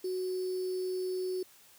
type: tone with sample-and-hold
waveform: sine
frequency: 370 Hz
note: F#4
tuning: in tune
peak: -31 dBFS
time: 0.04-1.43 s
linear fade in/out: 5 ms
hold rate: 4900 Hz
effects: white hiss -59 dBFS RMS until 1.78 s + high-pass 60 Hz 12 dB/octave